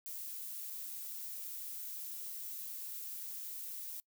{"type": "noise with dropouts", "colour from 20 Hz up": "violet", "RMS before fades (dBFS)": -44, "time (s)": [0.06, 4], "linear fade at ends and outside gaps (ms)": 0, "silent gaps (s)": [0.701, 0.705], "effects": ["noise-tail reverb RT60 0.1 s tail -24 dB re dry"]}